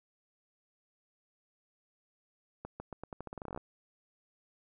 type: accelerating click train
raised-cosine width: 1 ms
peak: -27 dBFS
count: 17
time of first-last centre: 2.65-3.576 s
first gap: 150 ms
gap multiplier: 0.85
effects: none